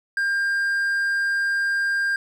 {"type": "tone", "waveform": "triangle", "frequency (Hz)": 1600, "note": "G6", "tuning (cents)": 35, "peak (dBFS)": -18, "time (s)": [0.17, 2.16], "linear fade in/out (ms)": 2, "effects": []}